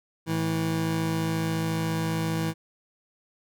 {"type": "tone pair together", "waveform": "25% pulse", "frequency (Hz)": [108.4, 162.42], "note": ["A2", "E3"], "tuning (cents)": [-25, -25], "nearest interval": "perfect fifth", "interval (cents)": 700, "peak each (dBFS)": [-29, -22], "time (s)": [0.26, 2.54], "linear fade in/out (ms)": 50, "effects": []}